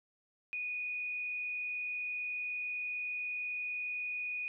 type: tone with frequency modulation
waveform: sine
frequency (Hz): 2471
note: D#7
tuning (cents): -13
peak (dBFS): -35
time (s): 0.53-4.48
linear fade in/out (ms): 0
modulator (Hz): 50.7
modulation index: 0.48
effects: none